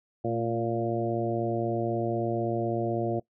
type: harmonic tone with a mistuned harmonic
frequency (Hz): 116.1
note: A#2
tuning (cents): -7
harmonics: 1 / 2 / 3 / 4 / 5 / 6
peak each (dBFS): -33 / -34 / -30 / -35 / -33 / -34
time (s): 0.24-3.2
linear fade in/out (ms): 10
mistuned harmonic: 2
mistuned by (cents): -33
effects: noise-tail reverb RT60 0.1 s tail -20 dB re dry